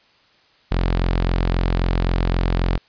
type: tone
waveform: sawtooth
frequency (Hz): 43.78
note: F1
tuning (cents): +5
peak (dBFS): -13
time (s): 0.71-2.78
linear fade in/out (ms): 10
effects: white hiss -56 dBFS RMS until 2.88 s + resampled to 11025 Hz